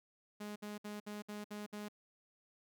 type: tone bursts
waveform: sawtooth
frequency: 208.3 Hz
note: G#3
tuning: 5 cents sharp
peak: -39 dBFS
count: 7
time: 0.4-1.886 s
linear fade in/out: 10 ms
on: 160 ms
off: 61 ms
effects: none